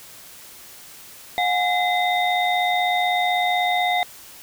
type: tone cluster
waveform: sine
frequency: 720 / 816 / 2050 / 3675 Hz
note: F#5 / G#5 / C7 / A#7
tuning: -47 / -31 / -36 / -25 cents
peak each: -20 / -28 / -24 / -27 dBFS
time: 1.38-4.03 s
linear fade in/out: 0 ms
effects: white hiss -43 dBFS RMS until 4.42 s